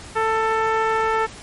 10% pulse tone with low-pass filter, 443.6 Hz, A4, 14 cents sharp, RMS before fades -20 dBFS, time 0.15-1.27 s, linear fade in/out 20 ms, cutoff 1400 Hz, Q 1, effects pink hiss -39 dBFS RMS until 1.42 s + MP3 48 kbps

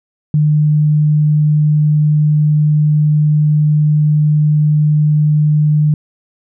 sine tone, 150.9 Hz, D3, 47 cents sharp, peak -8 dBFS, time 0.34-5.94 s, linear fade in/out 2 ms, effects none

